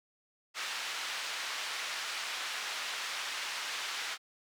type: band-pass noise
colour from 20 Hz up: pink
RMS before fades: -38 dBFS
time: 0.54-4.18 s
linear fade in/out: 50 ms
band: 1400 to 5200 Hz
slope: 12 dB/octave
effects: none